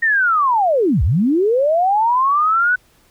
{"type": "linear two-way sweep", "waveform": "sine", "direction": "down then up", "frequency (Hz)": [1872, 55.8, 1506], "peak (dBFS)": -12, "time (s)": [0.02, 2.76], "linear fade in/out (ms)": 10, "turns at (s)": 1.03, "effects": ["pink hiss -55 dBFS RMS until 3.1 s"]}